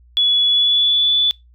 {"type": "tone with pitch glide", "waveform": "sine", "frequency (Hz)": [3400, 3467], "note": ["G#7", "A7"], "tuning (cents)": [40, -26], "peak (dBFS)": -12, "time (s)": [0.17, 1.31], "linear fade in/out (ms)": 0, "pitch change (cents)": 34, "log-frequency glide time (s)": [0.45, 1.14], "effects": ["noise-tail reverb RT60 0.2 s tail -23 dB re dry", "added 60 Hz sine -46 dBFS peak until 1.54 s"]}